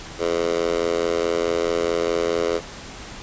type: tone with high-pass filter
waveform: 10% pulse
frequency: 84.7 Hz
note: E2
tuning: 48 cents sharp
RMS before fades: -22 dBFS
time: 0.18-2.61 s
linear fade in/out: 50 ms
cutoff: 450 Hz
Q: 2.9
effects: pink hiss -37 dBFS RMS until 3.22 s + resampled to 16000 Hz